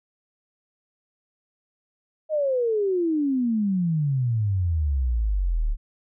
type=exponential sweep; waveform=sine; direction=down; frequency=635 to 34.65 Hz; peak=-20 dBFS; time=2.29-5.77 s; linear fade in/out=50 ms; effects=none